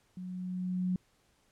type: tone with level ramp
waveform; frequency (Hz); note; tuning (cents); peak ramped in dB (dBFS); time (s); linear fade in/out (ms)
sine; 182.6; F#3; -23; -39 to -27; 0.17-0.96; 2
effects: pink hiss -70 dBFS RMS until 1.51 s + low-pass 11000 Hz 12 dB/octave